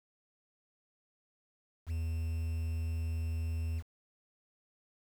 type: tone with quantisation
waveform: triangle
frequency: 81.9 Hz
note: E2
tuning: 11 cents flat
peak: -30 dBFS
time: 1.86-3.83 s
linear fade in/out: 50 ms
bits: 9
effects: none